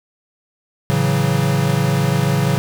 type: chord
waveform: square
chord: F# minor seventh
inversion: first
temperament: equal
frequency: 110 / 138.59 / 164.81 / 185 Hz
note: A2 / C#3 / E3 / F#3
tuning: 0 / 0 / 0 / 0 cents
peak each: -23 / -18 / -22 / -23 dBFS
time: 0.9-2.58 s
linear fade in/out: 0 ms
effects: none